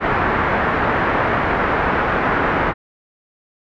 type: low-pass noise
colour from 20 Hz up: white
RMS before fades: -18 dBFS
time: 0-2.74 s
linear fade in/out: 50 ms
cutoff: 1700 Hz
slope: 24 dB/octave
effects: none